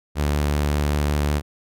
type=tone with vibrato; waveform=sawtooth; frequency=73.4 Hz; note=D2; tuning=in tune; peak=-15 dBFS; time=0.15-1.42 s; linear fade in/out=50 ms; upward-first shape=sine; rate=5.3 Hz; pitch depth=10 cents each way; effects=none